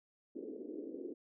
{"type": "band-pass noise", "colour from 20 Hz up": "pink", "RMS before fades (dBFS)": -45, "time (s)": [0.35, 1.14], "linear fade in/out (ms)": 10, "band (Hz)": [260, 460], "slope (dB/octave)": 48, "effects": []}